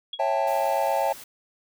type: tone with exponential decay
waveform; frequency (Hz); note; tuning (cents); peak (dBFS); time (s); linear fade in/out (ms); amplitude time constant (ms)
sine; 3322; G#7; 0; -27; 0.13-0.22; 5; 19
type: chord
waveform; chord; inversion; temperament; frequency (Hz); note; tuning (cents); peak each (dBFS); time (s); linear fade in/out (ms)
triangle; A dominant seventh; first; just; 550 / 660 / 792 / 880; C#5 / E5 / G5 / A5; -14 / +2 / +18 / 0; -25; 0.19-1.13; 10
type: noise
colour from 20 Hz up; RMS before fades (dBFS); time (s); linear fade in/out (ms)
white; -43; 0.47-1.24; 5
effects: none